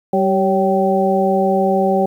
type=harmonic tone with a mistuned harmonic; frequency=193.2 Hz; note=G3; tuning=25 cents flat; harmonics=1 / 2 / 3 / 4; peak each=-18 / -18 / -18 / -18 dBFS; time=0.13-2.06 s; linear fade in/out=5 ms; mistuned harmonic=3; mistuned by=-58 cents; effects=8-bit